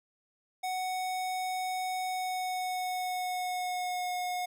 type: tone with pitch glide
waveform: square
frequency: 742 to 723.4 Hz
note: F#5 to F#5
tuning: +5 to -39 cents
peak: -32 dBFS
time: 0.63-4.46 s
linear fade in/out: 10 ms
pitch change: -44 cents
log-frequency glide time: 2.06-4.13 s
effects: none